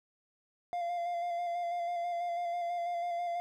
triangle tone with vibrato, 695 Hz, F5, 9 cents flat, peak -30 dBFS, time 0.73-3.4 s, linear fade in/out 0 ms, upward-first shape square, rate 6.1 Hz, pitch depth 20 cents each way, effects none

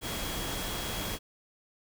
sine tone in noise, 3300 Hz, G#7, 12 cents flat, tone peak -42 dBFS, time 0.01-1.19 s, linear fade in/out 50 ms, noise pink, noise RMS -35 dBFS, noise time 0.01-1.19 s, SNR -10 dB, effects none

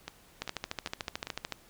two click trains, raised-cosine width 0.2 ms, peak -20 / -16 dBFS, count 4 / 16, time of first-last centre 0.08-1.27 / 0.42-1.523 s, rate 2.52 / 13.6 Hz, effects pink hiss -59 dBFS RMS until 1.69 s

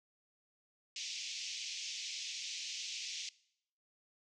white band-pass noise, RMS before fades -43 dBFS, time 0.96-3.29 s, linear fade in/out 2 ms, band 2300 to 6500 Hz, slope 48 dB/octave, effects noise-tail reverb RT60 0.7 s tail -21 dB re dry

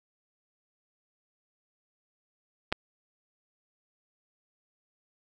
clicks, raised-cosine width 0.3 ms, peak -27 / -9 dBFS, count 2, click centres 2.72 / 2.725 s, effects none

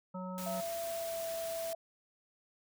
harmonic tone, 184.5 Hz, F#3, 5 cents flat, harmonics 1 / 3 / 5 / 7, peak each -40 / -45 / -47 / -48 dBFS, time 0.14-0.61 s, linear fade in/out 10 ms
white noise, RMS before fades -45 dBFS, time 0.38-1.73 s, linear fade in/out 0 ms
sine tone with pitch glide, 672 to 662 Hz, E5 to E5, +33 to +7 cents, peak -36 dBFS, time 0.46-1.75 s, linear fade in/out 5 ms, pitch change -26 cents, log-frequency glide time 0.78-1.24 s
effects none

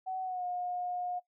sine tone with pitch glide, 751 to 717.5 Hz, F#5 to F5, +26 to +47 cents, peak -33 dBFS, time 0.06-1.2 s, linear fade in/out 20 ms, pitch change -79 cents, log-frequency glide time 0.23-0.45 s, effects noise-tail reverb RT60 0.1 s tail -17 dB re dry

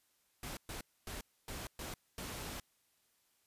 pink noise bursts at uneven times, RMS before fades -44 dBFS, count 6, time 0.43-0.57 / 0.69-0.81 / 1.07-1.21 / 1.48-1.67 / 1.79-1.94 / 2.18-2.6 s, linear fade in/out 2 ms, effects white hiss -75 dBFS RMS until 3.46 s + resampled to 32000 Hz

